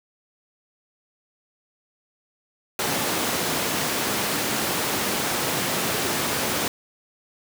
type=high-pass noise; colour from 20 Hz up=pink; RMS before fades=-25 dBFS; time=2.79-6.68 s; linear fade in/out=2 ms; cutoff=180 Hz; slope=12 dB/octave; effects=none